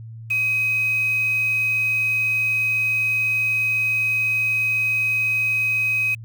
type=tone with quantisation; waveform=sine; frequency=2527 Hz; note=D#7; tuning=26 cents sharp; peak=-18 dBFS; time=0.3-6.15 s; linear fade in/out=10 ms; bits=6; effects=added 113 Hz sine -34 dBFS peak until 6.24 s